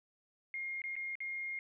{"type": "tone with dropouts", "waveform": "sine", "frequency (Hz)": 2132, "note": "C7", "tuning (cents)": 32, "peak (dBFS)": -37, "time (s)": [0.54, 1.59], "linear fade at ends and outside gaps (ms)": 1, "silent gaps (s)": [[0.818, 0.839], [0.955, 0.964], [1.154, 1.204]], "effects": []}